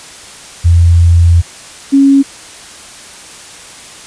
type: tone pair in turn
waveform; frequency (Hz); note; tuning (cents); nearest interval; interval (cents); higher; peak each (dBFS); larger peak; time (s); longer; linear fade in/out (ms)
sine; 85.3 / 275.5; F2 / C#4; -40 / -11; octave + minor sixth; 2029; second; -3; neither; 0.64-1.42 / 1.92-2.23; first; 20
effects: white hiss -32 dBFS RMS until 4.06 s + resampled to 22050 Hz